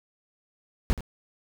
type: noise with echo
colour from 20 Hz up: brown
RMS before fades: -21 dBFS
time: 0.9-0.93 s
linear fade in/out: 0 ms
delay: 77 ms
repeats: 1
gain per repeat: -13 dB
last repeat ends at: 1.007 s
effects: none